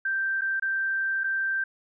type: tone with dropouts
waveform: sine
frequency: 1568 Hz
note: G6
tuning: in tune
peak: -24 dBFS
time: 0.05-1.64 s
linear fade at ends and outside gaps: 5 ms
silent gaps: 0.411-0.417 / 0.598-0.622 / 1.236-1.241 s
effects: none